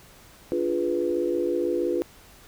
sine chord, D diminished seventh, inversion none, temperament equal, 293.7 / 349.2 / 415.3 / 493.9 Hz, D4 / F4 / Ab4 / Cb5, 0 / 0 / 0 / 0 cents, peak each -31 / -25 / -31 / -28 dBFS, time 0.52-2.02 s, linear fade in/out 0 ms, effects pink hiss -51 dBFS RMS until 2.47 s

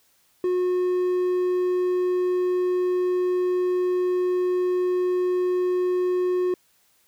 triangle tone, 362.4 Hz, F#4, 36 cents flat, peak -18 dBFS, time 0.44-6.54 s, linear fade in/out 2 ms, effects white hiss -63 dBFS RMS until 7.07 s

